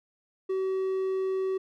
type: tone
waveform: triangle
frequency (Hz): 380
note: F#4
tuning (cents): +46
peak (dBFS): -24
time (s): 0.49-1.58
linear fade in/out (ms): 10
effects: none